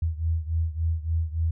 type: beating tone pair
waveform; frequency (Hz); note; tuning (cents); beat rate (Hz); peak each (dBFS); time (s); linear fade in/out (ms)
sine; 80.5 / 84; E2 / E2; -41 / +33; 3.5; -25 / -28; 0.02-1.51; 5
effects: none